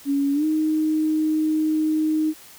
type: tone with pitch glide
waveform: sine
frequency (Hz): 280.4 to 311.1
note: C#4 to D#4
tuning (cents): +20 to 0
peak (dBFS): -18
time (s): 0.05-2.34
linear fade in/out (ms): 50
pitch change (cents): +180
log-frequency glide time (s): 0.33-0.45
effects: white hiss -46 dBFS RMS until 2.58 s